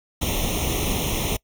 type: noise with comb filter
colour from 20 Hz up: pink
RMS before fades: -24 dBFS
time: 0.21-1.37 s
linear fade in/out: 10 ms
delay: 0.32 ms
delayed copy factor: +0.9
effects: noise-tail reverb RT60 0.1 s tail -23 dB re dry